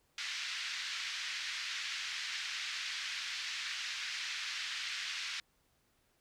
pink band-pass noise, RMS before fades -40 dBFS, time 0.18-5.4 s, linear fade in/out 2 ms, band 1700 to 5500 Hz, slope 24 dB/octave, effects pink hiss -74 dBFS RMS until 6.2 s

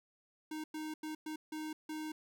square tone bursts at uneven times, 310 Hz, D#4, 6 cents flat, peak -40 dBFS, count 6, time 0.51-0.64 / 0.74-0.94 / 1.03-1.15 / 1.26-1.36 / 1.52-1.73 / 1.89-2.12 s, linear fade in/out 5 ms, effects none

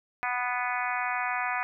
harmonic tone with a mistuned harmonic, 246.9 Hz, B3, in tune, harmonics 3 / 4 / 5 / 6 / 7 / 8 / 9 / 10, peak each -33 / -34 / -35 / -36 / -36 / -37 / -38 / -38 dBFS, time 0.23-1.63 s, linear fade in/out 0 ms, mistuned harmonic 8, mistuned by +19 cents, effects none

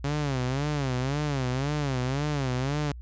sawtooth tone with vibrato, 137.2 Hz, C#3, 17 cents flat, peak -22 dBFS, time 0.04-2.92 s, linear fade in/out 5 ms, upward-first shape sine, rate 1.9 Hz, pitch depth 160 cents each way, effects added 60 Hz sine -38 dBFS peak until 3.01 s + resampled to 16000 Hz

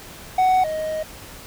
triangle tone pair in turn, 745 / 625.3 Hz, F#5 / D#5, +12 / +8 cents, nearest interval minor third, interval 304 cents, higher first, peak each -12 / -21 dBFS, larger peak first, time 0.38-0.64 / 0.64-1.03 s, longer second, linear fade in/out 5 ms, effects pink hiss -40 dBFS RMS until 1.46 s

